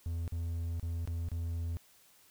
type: tone with dropouts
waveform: triangle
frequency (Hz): 84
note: E2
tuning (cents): +33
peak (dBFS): -31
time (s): 0.06-1.77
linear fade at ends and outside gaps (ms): 0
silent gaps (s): 0.278-0.322 / 0.797-0.828 / 1.054-1.075 / 1.287-1.317
effects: white hiss -63 dBFS RMS until 2.3 s